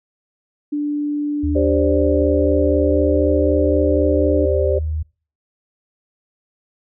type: tone with pitch glide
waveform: sine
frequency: 293.7 to 298.7 Hz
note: D4 to D4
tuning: 0 to +29 cents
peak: -18 dBFS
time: 0.72-4.46 s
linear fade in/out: 10 ms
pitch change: +29 cents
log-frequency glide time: 2.66-3.29 s
type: tone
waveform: sine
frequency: 77.78 Hz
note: D#2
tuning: in tune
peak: -19 dBFS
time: 1.43-5.03 s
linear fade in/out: 10 ms
type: chord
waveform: sine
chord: G suspended fourth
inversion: none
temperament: equal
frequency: 392 / 523.3 / 587.3 Hz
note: G4 / C5 / D5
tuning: 0 / 0 / 0 cents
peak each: -20 dBFS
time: 1.55-4.79 s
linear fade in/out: 10 ms
type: click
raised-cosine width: 3 ms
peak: -24 dBFS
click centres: 2.219 s
effects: noise-tail reverb RT60 0.4 s tail -26 dB re dry